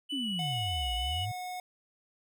triangle tone with vibrato, 2960 Hz, F#7, in tune, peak -32 dBFS, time 0.09-1.26 s, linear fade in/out 20 ms, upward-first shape square, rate 3.4 Hz, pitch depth 11 cents each way
sine exponential two-way sweep, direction down then up, 295.3 to 55 to 114.8 Hz, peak -33 dBFS, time 0.12-1.32 s, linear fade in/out 10 ms, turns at 0.95 s
square tone, 729 Hz, F#5, 26 cents flat, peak -37 dBFS, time 0.39-1.6 s, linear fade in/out 2 ms
effects none

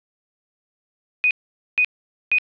sine tone bursts, 2489 Hz, D#7, in tune, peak -14 dBFS, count 3, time 1.24-2.384 s, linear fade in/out 0 ms, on 68 ms, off 470 ms, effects resampled to 11025 Hz + 9-bit

